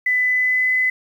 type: tone with pitch glide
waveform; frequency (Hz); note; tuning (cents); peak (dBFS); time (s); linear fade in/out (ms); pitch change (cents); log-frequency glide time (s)
sine; 2000 to 2017; B6 to B6; +21 to +36; -15; 0.06-0.9; 5; +15; 0.2-0.74
effects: 8-bit